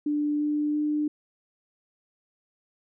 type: tone with pitch steps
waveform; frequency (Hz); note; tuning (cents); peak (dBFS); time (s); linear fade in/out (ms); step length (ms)
sine; 295.6 / 297.5 / 299.4; D4 / D4 / D4; +11 / +22 / +33; -23; 0.06-1.08; 5; 340
effects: none